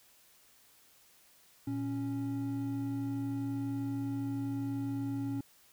triangle tone pair together, 116.54 / 277.2 Hz, A#2 / C#4, 0 / 0 cents, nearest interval octave + minor third, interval 1500 cents, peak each -36 / -32 dBFS, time 1.67-5.41 s, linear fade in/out 5 ms, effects white hiss -63 dBFS RMS until 5.72 s

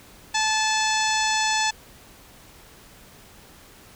harmonic tone with a mistuned harmonic, 870 Hz, A5, 20 cents flat, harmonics 1 / 2 / 3 / 4 / 5 / 6 / 7 / 8 / 9, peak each -24 / -27 / -29 / -30 / -31 / -32 / -32 / -33 / -34 dBFS, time 0.34-1.71 s, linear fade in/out 10 ms, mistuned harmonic 5, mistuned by -18 cents, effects pink hiss -49 dBFS RMS until 3.95 s

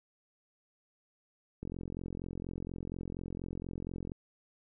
click train, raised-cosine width 3 ms, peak -27 dBFS, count 111, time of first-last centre 1.63-4.119 s, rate 44.2 Hz, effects none

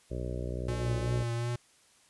harmonic tone, 61.4 Hz, B1, 9 cents flat, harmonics 1 / 2 / 3 / 4 / 5 / 6 / 7 / 8 / 9 / 10, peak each -36 / -38 / -44 / -46 / -46 / -43 / -45 / -48 / -45 / -48 dBFS, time 0.1-1.24 s, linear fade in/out 20 ms
square tone with vibrato, 118.8 Hz, A#2, 33 cents sharp, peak -31 dBFS, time 0.68-1.56 s, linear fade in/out 5 ms, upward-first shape triangle, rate 2.7 Hz, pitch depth 29 cents each way
effects white hiss -63 dBFS RMS until 2.09 s + resampled to 24000 Hz

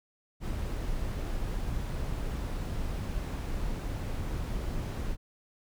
brown noise, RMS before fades -33 dBFS, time 0.4-5.17 s, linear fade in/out 50 ms, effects none

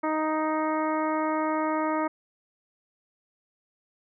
harmonic tone, 311.5 Hz, D#4, 2 cents sharp, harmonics 1 / 2 / 3 / 4 / 5 / 6 / 7, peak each -28 / -30 / -30 / -32 / -42 / -41 / -41 dBFS, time 0.03-2.08 s, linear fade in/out 10 ms, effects none

